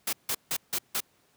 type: noise bursts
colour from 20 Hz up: white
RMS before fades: -29 dBFS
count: 5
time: 0.07-1.005 s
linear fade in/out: 5 ms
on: 59 ms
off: 160 ms
effects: pink hiss -66 dBFS RMS until 1.36 s + high-pass 100 Hz 12 dB/octave